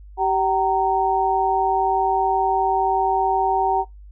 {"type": "tone cluster", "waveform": "sine", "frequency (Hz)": [387.1, 764, 925], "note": ["G4", "G5", "A#5"], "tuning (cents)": [-22, -45, -14], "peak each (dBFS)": [-24, -19, -22], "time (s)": [0.17, 3.85], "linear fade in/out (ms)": 50, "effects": ["noise-tail reverb RT60 0.2 s tail -25 dB re dry", "added 50 Hz sine -39 dBFS peak until 4.11 s"]}